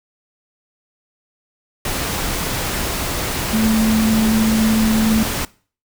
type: tone in noise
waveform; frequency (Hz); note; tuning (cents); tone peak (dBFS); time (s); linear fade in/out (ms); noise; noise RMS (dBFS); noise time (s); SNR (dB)
sine; 220; A3; 0; -14; 3.53-5.23; 2; pink; -22; 1.85-5.45; +5
effects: noise-tail reverb RT60 0.4 s tail -21 dB re dry